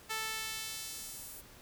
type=tone with high-pass filter sweep; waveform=sawtooth; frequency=440 Hz; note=A4; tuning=in tune; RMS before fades=-41 dBFS; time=0.09-1.42 s; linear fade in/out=20 ms; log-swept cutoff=1200 to 12000 Hz; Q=0.73; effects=pink hiss -56 dBFS RMS until 1.61 s